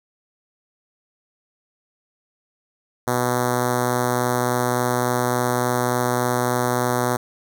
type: tone with notch filter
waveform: 5% pulse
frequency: 123.47 Hz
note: B2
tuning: in tune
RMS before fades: -21 dBFS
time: 3.07-7.17 s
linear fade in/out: 10 ms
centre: 2900 Hz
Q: 0.63
effects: none